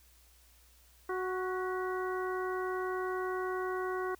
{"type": "harmonic tone with a mistuned harmonic", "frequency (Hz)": 370, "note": "F#4", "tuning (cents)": 0, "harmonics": [1, 2, 3, 4, 5], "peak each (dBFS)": [-34, -42, -39, -42, -47], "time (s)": [1.09, 4.15], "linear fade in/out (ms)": 5, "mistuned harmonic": 5, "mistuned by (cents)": 62, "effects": ["added 60 Hz sine -62 dBFS peak until 4.19 s", "white hiss -64 dBFS RMS until 4.19 s"]}